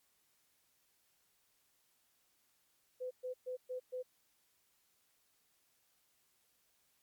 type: tone bursts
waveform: sine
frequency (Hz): 506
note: B4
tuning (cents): +42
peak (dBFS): -38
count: 5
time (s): 3-4.03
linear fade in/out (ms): 20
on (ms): 110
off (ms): 120
effects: white hiss -75 dBFS RMS until 7.02 s + MP3 96 kbps